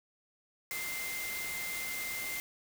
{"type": "tone in noise", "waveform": "sine", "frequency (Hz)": 2089, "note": "C7", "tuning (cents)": -3, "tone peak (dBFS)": -38, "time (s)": [0.71, 2.4], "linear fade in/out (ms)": 0, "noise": "white", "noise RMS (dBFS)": -40, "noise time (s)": [0.71, 2.4], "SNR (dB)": -1, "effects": []}